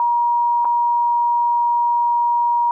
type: tone with dropouts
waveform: sine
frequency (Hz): 951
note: A#5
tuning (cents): +34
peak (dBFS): -14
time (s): 0-2.71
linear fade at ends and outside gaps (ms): 1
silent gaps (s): 0.647-0.653
effects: none